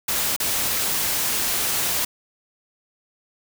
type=noise with dropouts; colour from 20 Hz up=white; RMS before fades=-23 dBFS; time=0.08-2.05 s; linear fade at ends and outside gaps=5 ms; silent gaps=0.364-0.4 s; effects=none